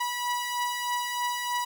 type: beating tone pair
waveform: sawtooth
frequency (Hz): 973 / 976.2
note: B5 / B5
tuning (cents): -26 / -20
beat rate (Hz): 3.2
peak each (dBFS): -31 / -25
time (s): 0-1.65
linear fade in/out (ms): 10
effects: none